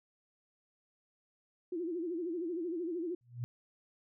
sine tone with vibrato, 341.5 Hz, F4, 39 cents flat, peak -34 dBFS, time 1.72-3.15 s, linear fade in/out 5 ms, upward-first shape sine, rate 13 Hz, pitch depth 120 cents each way
sine tone with exponential growth, 121 Hz, B2, 35 cents flat, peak -31 dBFS, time 3.21-3.44 s, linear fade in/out 0 ms, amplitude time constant 49 ms
effects none

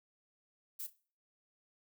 violet noise with echo, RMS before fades -42 dBFS, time 0.79-0.87 s, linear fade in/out 10 ms, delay 33 ms, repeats 2, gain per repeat -15 dB, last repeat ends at 0.936 s, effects noise-tail reverb RT60 0.4 s tail -19 dB re dry

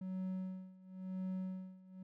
triangle tone with tremolo, 186.8 Hz, F#3, 17 cents sharp, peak -35 dBFS, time 0.01-2.03 s, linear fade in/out 5 ms, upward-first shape sine, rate 0.96 Hz, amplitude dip 90%, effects none

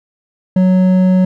triangle tone with hard clipping, 185 Hz, F#3, in tune, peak -9 dBFS, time 0.56-1.25 s, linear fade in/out 5 ms, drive 10 dB, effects none

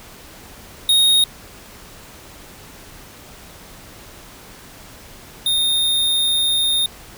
square tone pair in turn, 3729 / 3673 Hz, A#7 / A#7, 0 / -26 cents, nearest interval unison, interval 26 cents, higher first, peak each -12 / -16 dBFS, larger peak first, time 0.89-1.24 / 5.46-6.86 s, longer second, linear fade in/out 2 ms, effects pink hiss -41 dBFS RMS until 7.17 s

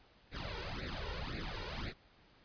pink noise with flanger, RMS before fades -41 dBFS, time 0.31-1.94 s, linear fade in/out 50 ms, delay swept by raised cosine 0.47 to 2.17 ms, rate 1.9 Hz, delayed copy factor +0.85, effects pink hiss -65 dBFS RMS until 2.44 s + resampled to 11025 Hz

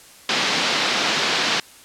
white band-pass noise, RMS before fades -21 dBFS, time 0.29-1.6 s, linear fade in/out 2 ms, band 160 to 4800 Hz, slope 24 dB/octave, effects white hiss -46 dBFS RMS until 1.84 s + low-pass 11000 Hz 12 dB/octave

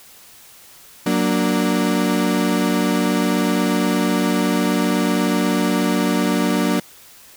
35% pulse chord, Gb augmented, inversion none, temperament equal, 185 / 233.1 / 293.7 Hz, Gb3 / Bb3 / D4, 0 / 0 / 0 cents, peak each -19 dBFS, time 1.06-6.8 s, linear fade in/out 5 ms, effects white hiss -45 dBFS RMS until 7.36 s

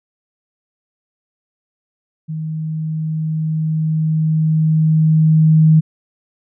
sine tone with level ramp, 157.5 Hz, D#3, 21 cents sharp, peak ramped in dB -21 to -6 dBFS, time 2.28-5.81 s, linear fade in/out 20 ms, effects none

